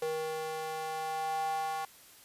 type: tone with high-pass filter sweep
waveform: square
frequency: 158 Hz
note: D#3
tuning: 27 cents sharp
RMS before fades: -35 dBFS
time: 0.02-1.85 s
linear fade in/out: 2 ms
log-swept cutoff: 520 to 880 Hz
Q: 6.1
effects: white hiss -56 dBFS RMS until 2.24 s + resampled to 32000 Hz